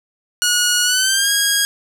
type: tone with pitch glide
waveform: 10% pulse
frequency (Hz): 1451 to 1638.1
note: F#6 to G#6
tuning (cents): -34 to -24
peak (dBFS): -5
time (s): 0.42-1.65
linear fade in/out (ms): 0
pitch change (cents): +210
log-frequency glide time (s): 0.83-1.3
effects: 7-bit